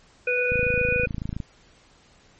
harmonic tone, 493.9 Hz, B4, in tune, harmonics 1 / 3 / 5, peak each -24 / -29 / -23 dBFS, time 0.27-1.06 s, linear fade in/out 5 ms
click train, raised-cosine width 5 ms, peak -17 dBFS, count 25, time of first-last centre 0.52-1.402 s, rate 27.2 Hz
effects pink hiss -56 dBFS RMS until 2.39 s + MP3 32 kbps

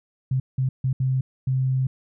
sine tone bursts at uneven times, 130.81 Hz, C3, in tune, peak -19 dBFS, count 5, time 0.31-0.4 / 0.58-0.69 / 0.84-0.93 / 1-1.21 / 1.47-1.87 s, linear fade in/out 5 ms, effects none

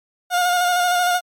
30% pulse tone with vibrato, 714 Hz, F5, 38 cents sharp, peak -13 dBFS, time 0.3-1.21 s, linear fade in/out 50 ms, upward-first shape square, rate 13 Hz, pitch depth 22 cents each way, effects MP3 64 kbps

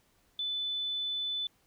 sine tone, 3500 Hz, A7, 10 cents flat, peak -31 dBFS, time 0.39-1.47 s, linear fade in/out 2 ms, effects pink hiss -69 dBFS RMS until 1.66 s

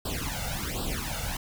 pink noise with flanger, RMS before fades -32 dBFS, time 0.05-1.37 s, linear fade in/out 5 ms, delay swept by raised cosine 0.23 to 1.43 ms, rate 1.3 Hz, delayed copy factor +1, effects none

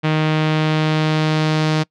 sawtooth tone with low-pass filter sweep, 155.56 Hz, D#3, in tune, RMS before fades -17 dBFS, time 0.03-1.84 s, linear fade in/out 20 ms, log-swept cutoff 3000 to 4700 Hz, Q 1.5, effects noise-tail reverb RT60 0.1 s tail -25 dB re dry

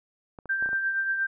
clicks, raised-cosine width 1 ms, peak -28 dBFS, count 6, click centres 0.388 / 0.457 / 0.625 / 0.66 / 0.69 / 0.731 s
sine tone with tremolo, 1574 Hz, G6, 7 cents sharp, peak -22 dBFS, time 0.49-1.27 s, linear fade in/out 10 ms, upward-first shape triangle, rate 8.5 Hz, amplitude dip 50%
effects none

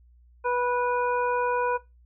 harmonic tone, 490.5 Hz, B4, 12 cents flat, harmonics 1 / 2 / 3 / 5, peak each -26 / -27 / -32 / -38 dBFS, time 0.44-1.78 s, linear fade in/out 20 ms, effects noise-tail reverb RT60 0.2 s tail -17 dB re dry + added 60 Hz sine -53 dBFS peak until 2.05 s

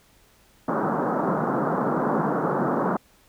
pink band-pass noise, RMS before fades -24 dBFS, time 0.68-2.97 s, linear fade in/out 5 ms, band 150 to 1400 Hz, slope 48 dB/octave, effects pink hiss -58 dBFS RMS until 3.28 s

